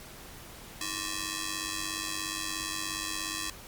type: ring-modulated tone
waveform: 5% pulse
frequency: 733 Hz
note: F#5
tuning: 16 cents flat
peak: -18 dBFS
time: 0.81-3.5 s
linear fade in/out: 2 ms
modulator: 415 Hz
effects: pink hiss -47 dBFS RMS until 3.67 s + MP3 96 kbps